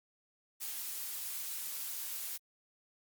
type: noise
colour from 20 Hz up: blue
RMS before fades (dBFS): -40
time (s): 0.6-2.38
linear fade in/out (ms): 20
effects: Opus 48 kbps